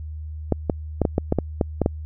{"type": "clicks", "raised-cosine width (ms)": 2, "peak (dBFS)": -5, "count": 10, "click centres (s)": [0.523, 0.698, 1.017, 1.052, 1.181, 1.324, 1.387, 1.612, 1.817, 1.861], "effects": ["added 77 Hz sine -30 dBFS peak until 2.05 s"]}